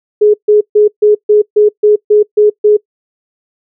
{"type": "tone bursts", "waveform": "sine", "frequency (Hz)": 420, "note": "G#4", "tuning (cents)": 19, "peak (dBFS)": -3, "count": 10, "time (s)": [0.21, 2.77], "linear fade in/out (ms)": 10, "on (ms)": 130, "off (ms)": 140, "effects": ["noise-tail reverb RT60 0.1 s tail -23 dB re dry"]}